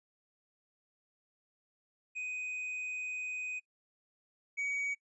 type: tone pair in turn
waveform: triangle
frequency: 2500 / 2258 Hz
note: D#7 / C#7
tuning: +8 / +31 cents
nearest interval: major second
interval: 177 cents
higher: first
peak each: -35 / -31 dBFS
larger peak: second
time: 2.15-3.6 / 4.57-4.95 s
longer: first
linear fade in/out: 20 ms
effects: noise-tail reverb RT60 0.1 s tail -22 dB re dry + resampled to 22050 Hz

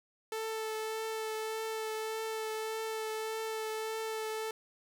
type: tone with vibrato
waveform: sawtooth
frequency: 440 Hz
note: A4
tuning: in tune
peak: -31 dBFS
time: 0.32-4.51 s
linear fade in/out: 2 ms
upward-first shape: triangle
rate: 1.7 Hz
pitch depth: 16 cents each way
effects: none

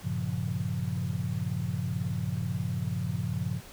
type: chord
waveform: sine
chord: G half-diminished seventh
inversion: none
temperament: equal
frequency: 98 / 116.54 / 138.59 / 174.61 Hz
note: G2 / Bb2 / Db3 / F3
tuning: 0 / 0 / 0 / 0 cents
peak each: -34 dBFS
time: 0.02-3.61 s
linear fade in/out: 50 ms
effects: pink hiss -49 dBFS RMS until 3.72 s

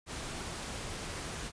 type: noise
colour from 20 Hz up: pink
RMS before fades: -40 dBFS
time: 0.06-1.52 s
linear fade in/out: 50 ms
effects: resampled to 22050 Hz

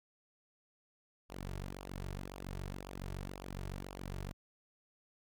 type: tone with flanger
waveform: sawtooth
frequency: 47.17 Hz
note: F#1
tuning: 34 cents sharp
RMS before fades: -44 dBFS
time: 1.29-4.33 s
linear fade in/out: 20 ms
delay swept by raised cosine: 0.49 to 3.99 ms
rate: 1.9 Hz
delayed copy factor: -0.7
effects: none

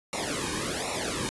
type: noise with flanger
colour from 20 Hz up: pink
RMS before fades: -31 dBFS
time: 0.13-1.29 s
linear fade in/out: 0 ms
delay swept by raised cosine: 0.62 to 1.5 ms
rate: 1.3 Hz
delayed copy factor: -1
effects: resampled to 24000 Hz

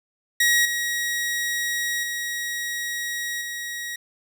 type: tone with level steps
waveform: sawtooth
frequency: 1900 Hz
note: A#6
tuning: 33 cents sharp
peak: -13 / -20 / -23 / -26 dBFS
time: 0.4-3.96 s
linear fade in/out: 5 ms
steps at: 0.65 / 2.03 / 3.41 s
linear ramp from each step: 5 ms
effects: none

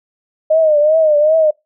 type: tone with vibrato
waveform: sine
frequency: 616 Hz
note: D#5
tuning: 17 cents flat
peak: -8 dBFS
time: 0.5-1.51 s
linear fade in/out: 10 ms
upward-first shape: triangle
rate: 2.6 Hz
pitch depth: 100 cents each way
effects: noise-tail reverb RT60 0.2 s tail -24 dB re dry

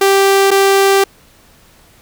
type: tone with dropouts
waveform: sawtooth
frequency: 392 Hz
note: G4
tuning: in tune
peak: -4 dBFS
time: 0.01-1.04 s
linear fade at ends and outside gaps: 5 ms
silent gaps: 0.507-0.513 s
effects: pink hiss -47 dBFS RMS until 2.01 s

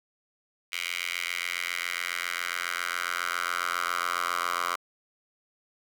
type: tone with high-pass filter sweep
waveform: 10% pulse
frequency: 87.31 Hz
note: F2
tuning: in tune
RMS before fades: -31 dBFS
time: 0.72-4.76 s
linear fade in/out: 10 ms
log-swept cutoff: 2400 to 1100 Hz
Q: 3
effects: none

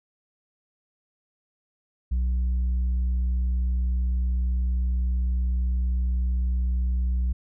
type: tone with tanh clipping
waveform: sine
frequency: 61.74 Hz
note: B1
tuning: in tune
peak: -22 dBFS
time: 2.11-7.33 s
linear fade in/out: 10 ms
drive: 3 dB
effects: none

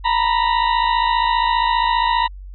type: tone pair together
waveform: 40% pulse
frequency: 925 / 980 Hz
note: A#5 / B5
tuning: -14 / -14 cents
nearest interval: minor second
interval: 100 cents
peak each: -17 dBFS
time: 0.04-2.28 s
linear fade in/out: 20 ms
effects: added 47 Hz sine -32 dBFS peak until 2.54 s + resampled to 11025 Hz

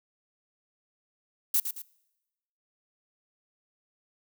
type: noise with echo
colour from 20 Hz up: violet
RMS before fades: -24 dBFS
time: 1.54-1.6 s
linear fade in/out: 5 ms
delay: 110 ms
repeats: 2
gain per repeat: -8 dB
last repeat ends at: 1.82 s
effects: noise-tail reverb RT60 1.0 s tail -24 dB re dry

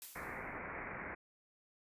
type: noise with exponential decay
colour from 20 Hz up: blue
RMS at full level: -45 dBFS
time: 0.02-0.58 s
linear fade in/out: 0 ms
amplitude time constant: 120 ms
type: low-pass noise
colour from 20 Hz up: white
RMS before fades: -45 dBFS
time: 0.15-1.15 s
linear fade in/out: 10 ms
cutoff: 2300 Hz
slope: 96 dB/octave
effects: resampled to 32000 Hz

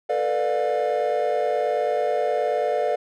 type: chord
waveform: triangle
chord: B half-diminished seventh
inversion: third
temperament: just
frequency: 444.5 / 493.9 / 592.7 / 711.2 Hz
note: A4 / B4 / D5 / F5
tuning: +18 / 0 / +16 / +31 cents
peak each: -24 / -24 / -22 / -23 dBFS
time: 0.09-2.96 s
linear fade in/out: 10 ms
effects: tanh soft clip ceiling -12 dBFS

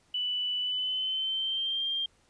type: tone with pitch glide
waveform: sine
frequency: 2975 to 3189 Hz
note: F#7 to G7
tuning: +9 to +29 cents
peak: -28 dBFS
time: 0.14-2.06 s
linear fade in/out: 5 ms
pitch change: +120 cents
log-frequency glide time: 0.6-1.84 s
effects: pink hiss -66 dBFS RMS until 2.29 s + resampled to 22050 Hz

